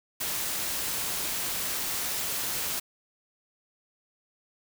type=noise; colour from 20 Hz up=white; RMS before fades=-31 dBFS; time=0.2-2.8 s; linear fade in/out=10 ms; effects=none